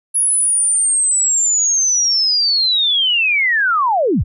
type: linear sweep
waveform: sine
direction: down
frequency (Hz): 10570 to 33.73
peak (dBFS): -12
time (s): 0.14-4.24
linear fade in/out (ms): 20
effects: none